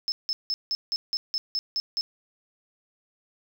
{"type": "tone bursts", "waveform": "sine", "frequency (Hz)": 5240, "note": "E8", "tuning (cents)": -11, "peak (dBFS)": -23, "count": 10, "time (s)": [0.08, 2.01], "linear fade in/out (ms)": 0, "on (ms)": 40, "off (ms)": 170, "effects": ["tanh soft clip ceiling -20 dBFS", "10-bit"]}